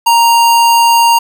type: tone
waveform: square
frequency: 932.3 Hz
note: A#5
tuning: in tune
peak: -6 dBFS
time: 0.06-1.19 s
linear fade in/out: 10 ms
effects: 7-bit